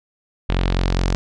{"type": "tone with low-pass filter sweep", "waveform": "sawtooth", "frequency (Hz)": 44.86, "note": "F1", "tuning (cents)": 47, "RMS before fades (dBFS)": -19, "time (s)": [0.49, 1.15], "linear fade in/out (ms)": 0, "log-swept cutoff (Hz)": [3300, 6000], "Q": 1.8, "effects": []}